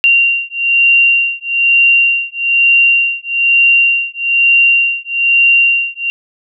sine beating tone pair, 2765 / 2766.1 Hz, F7 / F7, -18 / -17 cents, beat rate 1.1 Hz, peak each -11 dBFS, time 0.04-6.1 s, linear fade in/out 0 ms, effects none

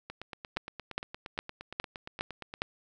two click trains, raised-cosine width 0.3 ms, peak -14 / -24 dBFS, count 6 / 22, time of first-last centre 0.57-2.619 / 0.1-2.539 s, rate 2.44 / 8.61 Hz, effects none

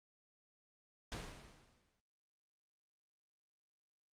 pink noise with exponential decay, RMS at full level -42 dBFS, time 1.12-2 s, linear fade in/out 0 ms, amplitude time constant 190 ms, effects low-pass 7000 Hz 12 dB/octave + Opus 48 kbps

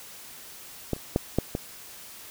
clicks, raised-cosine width 2 ms, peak -12 / -30 / -8 / -8 / -14 dBFS, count 5, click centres 0.933 / 0.964 / 1.161 / 1.386 / 1.551 s, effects white hiss -45 dBFS RMS until 2.3 s

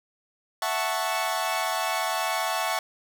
sawtooth chord, F# minor seventh, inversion third, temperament equal, 659.3 / 740 / 880 / 1108.7 Hz, E5 / F#5 / A5 / C#6, 0 / 0 / 0 / 0 cents, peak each -27 dBFS, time 0.62-2.79 s, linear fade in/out 2 ms, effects none

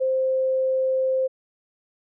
sine tone, 523.3 Hz, C5, in tune, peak -19 dBFS, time 0-1.28 s, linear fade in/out 20 ms, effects none

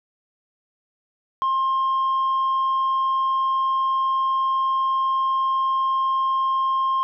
sine tone with tanh clipping, 1062 Hz, C6, 25 cents sharp, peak -19 dBFS, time 1.42-7.03 s, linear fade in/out 0 ms, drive 1 dB, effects none

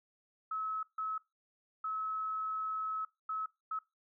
sine tone bursts at uneven times, 1291 Hz, E6, 37 cents flat, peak -34 dBFS, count 5, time 0.51-0.83 / 0.98-1.18 / 1.84-3.05 / 3.29-3.46 / 3.71-3.79 s, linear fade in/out 5 ms, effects noise-tail reverb RT60 0.2 s tail -19 dB re dry

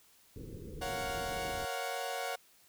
pink low-pass noise, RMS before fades -45 dBFS, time 0.36-1.65 s, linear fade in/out 2 ms, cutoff 510 Hz, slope 96 dB/octave
sawtooth chord, Gb major seventh, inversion first, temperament equal, 466.2 / 554.4 / 698.5 / 740 Hz, Bb4 / Db5 / F5 / Gb5, 0 / 0 / 0 / 0 cents, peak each -39 / -37 / -39 / -35 dBFS, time 0.81-2.36 s, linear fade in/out 10 ms
effects white hiss -64 dBFS RMS until 2.68 s

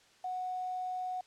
sine tone with quantisation, 736 Hz, F#5, 9 cents flat, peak -34 dBFS, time 0.24-1.21 s, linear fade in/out 5 ms, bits 9, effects white hiss -63 dBFS RMS until 1.26 s + low-pass 6000 Hz 12 dB/octave

